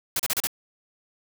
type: noise bursts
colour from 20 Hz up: white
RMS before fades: -25 dBFS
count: 5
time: 0.16-0.471 s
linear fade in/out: 2 ms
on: 35 ms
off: 34 ms
effects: none